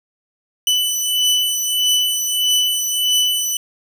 sawtooth beating tone pair, 2986 / 2987.6 Hz, F#7 / F#7, +15 / +16 cents, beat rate 1.6 Hz, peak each -14 / -17 dBFS, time 0.67-3.57 s, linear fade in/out 2 ms, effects none

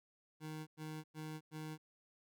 25% pulse tone bursts, 155.56 Hz, D#3, in tune, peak -40 dBFS, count 4, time 0.4-1.78 s, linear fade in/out 50 ms, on 270 ms, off 100 ms, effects none

